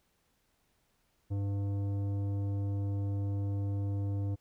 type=tone with tanh clipping; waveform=sine; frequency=99.9 Hz; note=G2; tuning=33 cents sharp; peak=-32 dBFS; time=1.3-4.36 s; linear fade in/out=20 ms; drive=12 dB; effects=pink hiss -74 dBFS RMS until 4.4 s